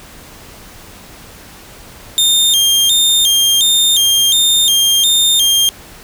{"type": "tone with vibrato", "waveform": "sawtooth", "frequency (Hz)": 3413, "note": "G#7", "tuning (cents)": 47, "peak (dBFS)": -6, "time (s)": [2.18, 5.69], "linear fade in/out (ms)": 0, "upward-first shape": "square", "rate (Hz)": 1.4, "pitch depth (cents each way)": 110, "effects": ["pink hiss -37 dBFS RMS until 6.03 s"]}